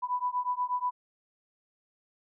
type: beating tone pair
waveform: sine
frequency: 987.8 / 996.1 Hz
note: B5 / B5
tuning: 0 / +15 cents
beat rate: 8.3 Hz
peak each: -31 dBFS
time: 0.02-0.91 s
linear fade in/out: 20 ms
effects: none